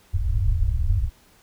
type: low-pass noise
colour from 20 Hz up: pink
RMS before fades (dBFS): -21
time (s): 0.13-1.1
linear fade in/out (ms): 20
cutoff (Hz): 110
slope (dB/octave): 96
effects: pink hiss -56 dBFS RMS until 1.42 s